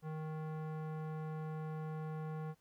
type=tone with low-pass filter; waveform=square; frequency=156.3 Hz; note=D#3; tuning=8 cents sharp; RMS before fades=-42 dBFS; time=0.02-2.55 s; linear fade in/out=50 ms; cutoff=1200 Hz; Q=1.1; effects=pink hiss -75 dBFS RMS until 2.6 s